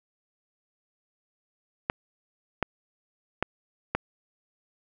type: clicks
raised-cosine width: 0.5 ms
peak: -9 dBFS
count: 4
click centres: 1.899 / 2.627 / 3.426 / 3.95 s
effects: none